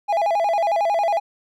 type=tone with vibrato; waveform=triangle; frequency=740 Hz; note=F#5; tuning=in tune; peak=-15 dBFS; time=0.08-1.2 s; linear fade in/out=20 ms; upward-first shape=square; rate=11 Hz; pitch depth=180 cents each way; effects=none